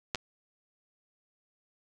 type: clicks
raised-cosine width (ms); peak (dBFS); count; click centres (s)
0.2; -12 / -21; 2; 0.148 / 0.156
effects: none